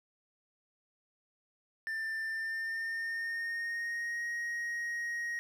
triangle tone with pitch glide, 1784 to 1881.4 Hz, A6 to A#6, +23 to +15 cents, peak -32 dBFS, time 1.87-5.39 s, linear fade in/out 0 ms, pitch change +92 cents, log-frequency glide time 2.24-4.24 s, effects none

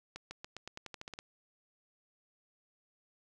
accelerating click train, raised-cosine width 0.2 ms, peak -26 dBFS, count 12, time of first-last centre 0.16-1.189 s, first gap 150 ms, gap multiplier 0.9, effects none

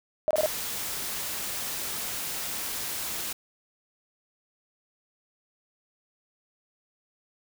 sine tone bursts, 620 Hz, D#5, 6 cents flat, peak -20 dBFS, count 4, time 0.28-0.46 s, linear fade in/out 0 ms, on 27 ms, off 24 ms
white noise, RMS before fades -33 dBFS, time 0.36-3.33 s, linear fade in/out 5 ms
effects none

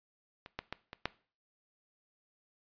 clicks, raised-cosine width 0.3 ms, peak -30 / -20 / -21 / -27 / -15 dBFS, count 5, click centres 0.461 / 0.59 / 0.726 / 0.931 / 1.056 s, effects noise-tail reverb RT60 0.4 s tail -19 dB re dry + resampled to 11025 Hz

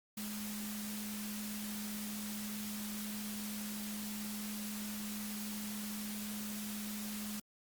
sine tone in noise, 210 Hz, G#3, 19 cents sharp, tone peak -41 dBFS, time 0.17-7.4 s, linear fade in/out 5 ms, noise white, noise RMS -45 dBFS, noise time 0.17-7.4 s, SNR +1 dB, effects Opus 48 kbps

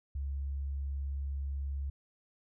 sine tone, 69.3 Hz, C#2, in tune, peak -33 dBFS, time 0.15-1.9 s, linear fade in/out 5 ms, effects none

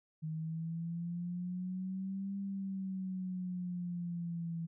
sine exponential two-way sweep, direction up then down, 156.3 to 198.1 to 165.1 Hz, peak -36 dBFS, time 0.22-4.67 s, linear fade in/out 20 ms, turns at 2.37 s, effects none

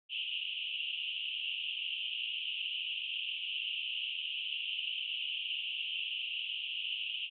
white band-pass noise, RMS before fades -38 dBFS, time 0.09-7.3 s, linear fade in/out 50 ms, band 2700 to 3100 Hz, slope 96 dB/octave, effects none

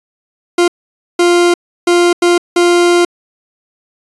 40% pulse tone bursts at uneven times, 349.2 Hz, F4, in tune, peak -6 dBFS, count 5, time 0.58-0.68 / 1.19-1.54 / 1.87-2.13 / 2.22-2.38 / 2.56-3.05 s, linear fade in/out 5 ms, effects resampled to 24000 Hz

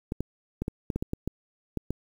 clicks, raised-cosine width 3 ms, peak -16 dBFS, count 11, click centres 0.121 / 0.206 / 0.62 / 0.681 / 0.902 / 0.96 / 1.025 / 1.134 / 1.276 / 1.773 / 1.906 s, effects 8-bit

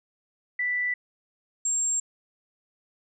sine tone pair in turn, 1975.5 / 7458 Hz, B6 / A#8, 0 / 0 cents, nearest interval octave + major seventh, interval 2300 cents, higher second, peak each -24 / -23 dBFS, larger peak second, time 0.59-0.94 / 1.65-2 s, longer neither, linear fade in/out 5 ms, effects none

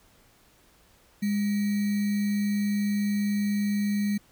sine tone with sample-and-hold, 204.7 Hz, G#3, 25 cents flat, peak -23 dBFS, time 1.22-4.18 s, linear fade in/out 10 ms, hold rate 2100 Hz, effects pink hiss -60 dBFS RMS until 4.31 s

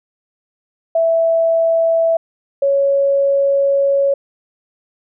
sine tone pair in turn, 659.3 / 555.6 Hz, E5 / C#5, 0 / +4 cents, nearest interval minor third, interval 296 cents, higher first, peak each -11 dBFS, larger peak neither, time 0.95-2.17 / 2.62-4.14 s, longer second, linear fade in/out 5 ms, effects none

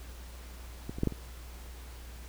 clicks, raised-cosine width 3 ms, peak -23 / -26 / -14 / -14 / -28 dBFS, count 5, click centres 0.895 / 0.985 / 1.034 / 1.073 / 1.123 s, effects added 60 Hz sine -44 dBFS peak until 2.28 s + pink hiss -52 dBFS RMS until 2.28 s

